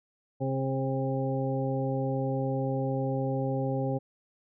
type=harmonic tone with a mistuned harmonic; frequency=133.4 Hz; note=C3; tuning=34 cents sharp; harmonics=1 / 2 / 3 / 4 / 6; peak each=-30 / -33 / -36 / -33 / -38 dBFS; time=0.4-3.99 s; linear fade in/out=20 ms; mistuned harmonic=3; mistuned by=+17 cents; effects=none